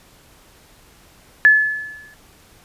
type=tone with exponential decay; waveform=sine; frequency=1723 Hz; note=A6; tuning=37 cents flat; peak=-5 dBFS; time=1.45-2.14 s; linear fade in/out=0 ms; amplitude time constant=150 ms; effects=pink hiss -50 dBFS RMS until 2.64 s + resampled to 32000 Hz